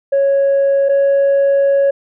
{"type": "tone pair in turn", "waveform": "sine", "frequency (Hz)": [553, 555.4], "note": ["C#5", "C#5"], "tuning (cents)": [-4, 3], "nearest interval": "unison", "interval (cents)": 7, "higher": "second", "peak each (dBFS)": [-8, -7], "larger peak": "second", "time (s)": [[0.12, 0.89], [0.89, 1.91]], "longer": "second", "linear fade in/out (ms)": 10, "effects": ["tanh soft clip ceiling -8 dBFS"]}